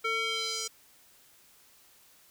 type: tone with band-pass filter sweep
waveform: square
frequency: 450 Hz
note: A4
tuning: 39 cents sharp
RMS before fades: -32 dBFS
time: 0.04-0.68 s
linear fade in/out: 10 ms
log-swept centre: 1800 to 6600 Hz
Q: 2.1
effects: white hiss -60 dBFS RMS until 2.3 s